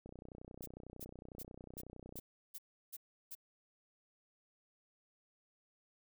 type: click train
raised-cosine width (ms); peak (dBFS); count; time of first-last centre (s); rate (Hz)
2; -37; 67; 0.06-2.189; 31
type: noise bursts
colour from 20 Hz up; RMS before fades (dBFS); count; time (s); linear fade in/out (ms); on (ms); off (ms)
violet; -47; 8; 0.62-3.352; 10; 44; 340
effects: none